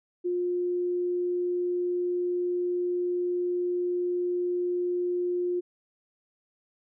sine tone, 355.3 Hz, F4, 30 cents sharp, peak -25 dBFS, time 0.24-5.61 s, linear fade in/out 20 ms, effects none

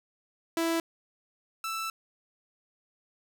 sawtooth tone pair in turn, 330.9 / 1323.6 Hz, E4 / E6, +7 / +7 cents, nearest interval 2 octaves, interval 2400 cents, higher second, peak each -22 / -28 dBFS, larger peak first, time 0.57-0.8 / 1.64-1.9 s, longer second, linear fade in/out 2 ms, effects none

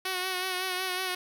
5% pulse tone with vibrato, 370 Hz, F#4, in tune, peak -18 dBFS, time 0.05-1.15 s, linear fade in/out 5 ms, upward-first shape sine, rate 5.4 Hz, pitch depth 36 cents each way, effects none

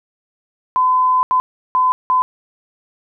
sine tone bursts at uneven times, 1016 Hz, B5, 49 cents sharp, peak -11 dBFS, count 4, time 0.76-1.23 / 1.31-1.4 / 1.75-1.92 / 2.1-2.22 s, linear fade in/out 0 ms, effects none

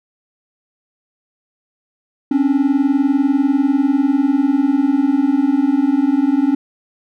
triangle tone pair together, 267.9 / 288 Hz, C4 / D4, +41 / -34 cents, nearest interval minor second, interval 125 cents, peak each -13 dBFS, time 2.31-6.55 s, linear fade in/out 5 ms, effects none

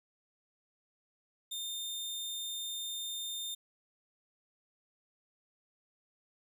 sawtooth tone, 3625 Hz, A#7, 49 cents flat, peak -34 dBFS, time 1.51-3.55 s, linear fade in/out 10 ms, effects none

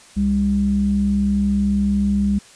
square tone with low-pass filter, 67 Hz, C2, 42 cents sharp, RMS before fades -18 dBFS, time 0.16-2.39 s, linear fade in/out 10 ms, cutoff 200 Hz, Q 8.6, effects white hiss -46 dBFS RMS until 2.55 s + resampled to 22050 Hz

